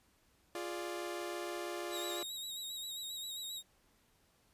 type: chord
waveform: sawtooth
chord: D diminished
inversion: first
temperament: equal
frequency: 349.2 / 415.3 / 587.3 Hz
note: F4 / Ab4 / D5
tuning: 0 / 0 / 0 cents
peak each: -37 / -43 / -41 dBFS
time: 0.55-2.23 s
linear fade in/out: 2 ms
type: tone with vibrato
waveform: sawtooth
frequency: 3811 Hz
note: A#7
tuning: 38 cents sharp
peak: -38 dBFS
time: 1.9-3.63 s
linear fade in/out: 50 ms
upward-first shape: triangle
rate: 7.5 Hz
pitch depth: 62 cents each way
effects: pink hiss -71 dBFS RMS until 4.53 s + resampled to 32000 Hz